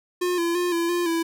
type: tone with pitch steps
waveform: square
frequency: 357.6 / 339.8 / 354.4 / 338 / 349.4 / 331.8 Hz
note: F4 / F4 / F4 / E4 / F4 / E4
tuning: +41 / -47 / +25 / +43 / +1 / +11 cents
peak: -22 dBFS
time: 0.21-1.23 s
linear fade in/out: 10 ms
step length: 170 ms
effects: none